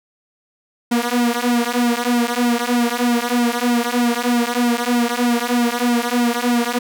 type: tone with flanger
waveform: sawtooth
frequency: 240.4 Hz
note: B3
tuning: 46 cents flat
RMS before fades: -18 dBFS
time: 0.91-6.79 s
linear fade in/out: 10 ms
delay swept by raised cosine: 1.7 to 4.6 ms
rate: 3.2 Hz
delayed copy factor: -0.95
effects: none